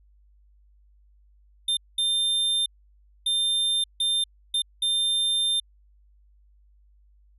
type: tone bursts at uneven times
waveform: square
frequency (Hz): 3600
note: A7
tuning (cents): +39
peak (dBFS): -22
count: 6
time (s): 1.68-1.77 / 1.98-2.66 / 3.26-3.84 / 4-4.24 / 4.54-4.62 / 4.82-5.6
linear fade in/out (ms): 5
effects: added 50 Hz sine -55 dBFS peak until 7.38 s + resampled to 32000 Hz